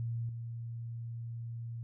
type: tone with level steps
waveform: sine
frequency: 116.4 Hz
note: A#2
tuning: 2 cents flat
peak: -33 / -38 dBFS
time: 0-1.83 s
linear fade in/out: 0 ms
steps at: 0.29 s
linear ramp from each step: 2 ms
effects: none